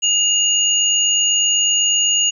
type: tone pair together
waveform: sine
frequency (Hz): 2848 / 6774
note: F7 / G#8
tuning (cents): +33 / +33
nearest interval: octave + minor third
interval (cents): 1500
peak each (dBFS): -16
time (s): 0.02-2.31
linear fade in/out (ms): 20
effects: none